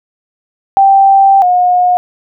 sine tone pair in turn, 783 / 720.3 Hz, G5 / F#5, -2 / -47 cents, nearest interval minor second, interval 145 cents, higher first, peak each -3 / -6 dBFS, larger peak first, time 0.77-1.42 / 1.42-1.97 s, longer first, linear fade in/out 0 ms, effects none

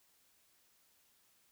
silence, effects white hiss -71 dBFS RMS until 1.51 s

